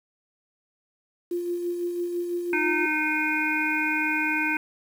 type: tone with tremolo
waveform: sine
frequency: 349.2 Hz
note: F4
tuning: in tune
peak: -24 dBFS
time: 1.31-2.86 s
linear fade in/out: 5 ms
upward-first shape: sine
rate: 6 Hz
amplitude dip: 40%
type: harmonic tone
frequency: 307.4 Hz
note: D#4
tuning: 21 cents flat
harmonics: 1 / 3 / 5 / 7 / 8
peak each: -29 / -32 / -28 / -30 / -27 dBFS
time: 2.53-4.57 s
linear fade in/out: 2 ms
effects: 8-bit